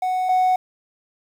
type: tone pair in turn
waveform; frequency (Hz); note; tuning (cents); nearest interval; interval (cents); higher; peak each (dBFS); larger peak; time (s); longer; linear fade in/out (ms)
triangle; 740 / 740; F#5 / F#5; 0 / 0; unison; 0; neither; -17 / -12; second; 0.02-0.29 / 0.29-0.56; neither; 5
effects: tanh soft clip ceiling -9 dBFS + 8-bit